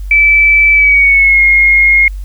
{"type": "tone with pitch glide", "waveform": "sine", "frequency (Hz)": [2314, 2147], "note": ["D7", "C7"], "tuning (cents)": [-26, 44], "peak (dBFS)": -4, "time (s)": [0.11, 2.08], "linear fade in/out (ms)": 2, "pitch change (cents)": -130, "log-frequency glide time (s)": [0.73, 1.42], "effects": ["added 48 Hz sine -19 dBFS peak until 2.24 s", "white hiss -47 dBFS RMS until 2.24 s"]}